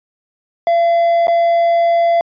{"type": "tone with dropouts", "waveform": "triangle", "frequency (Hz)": 680, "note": "F5", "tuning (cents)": -46, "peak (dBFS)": -8, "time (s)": [0.67, 2.21], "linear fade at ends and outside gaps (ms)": 1, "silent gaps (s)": [1.271, 1.281], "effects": ["resampled to 11025 Hz"]}